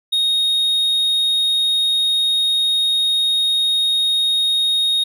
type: tone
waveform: triangle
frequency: 3729 Hz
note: A#7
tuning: in tune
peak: -13 dBFS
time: 0.12-5.04 s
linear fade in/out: 10 ms
effects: none